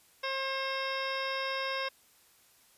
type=harmonic tone with a mistuned harmonic; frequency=535 Hz; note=C5; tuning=38 cents sharp; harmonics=1 / 2 / 3 / 4 / 5 / 6 / 7 / 9 / 10; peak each=-37 / -37 / -39 / -40 / -42 / -46 / -42 / -48 / -43 dBFS; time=0.23-1.89 s; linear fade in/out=10 ms; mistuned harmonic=9; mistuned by=+22 cents; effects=white hiss -63 dBFS RMS until 2.77 s + resampled to 32000 Hz